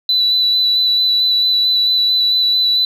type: tone with vibrato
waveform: sine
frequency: 3975 Hz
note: B7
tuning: 10 cents sharp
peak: -10 dBFS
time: 0.09-2.85 s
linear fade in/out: 2 ms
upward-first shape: square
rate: 4.5 Hz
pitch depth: 13 cents each way
effects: tanh soft clip ceiling -7 dBFS